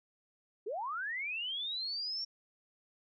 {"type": "linear sweep", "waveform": "sine", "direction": "up", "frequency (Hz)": [370, 5550], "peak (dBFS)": -35, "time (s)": [0.66, 2.25], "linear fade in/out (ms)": 10, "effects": []}